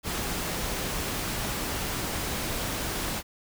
pink noise, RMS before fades -31 dBFS, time 0.03-3.23 s, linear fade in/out 50 ms, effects none

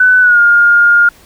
sine tone with pitch glide, 1500 to 1415.8 Hz, F#6 to F6, +23 to +23 cents, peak -4 dBFS, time 0-1.09 s, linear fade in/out 5 ms, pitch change -100 cents, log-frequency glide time 0.21-0.39 s, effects pink hiss -43 dBFS RMS until 1.25 s

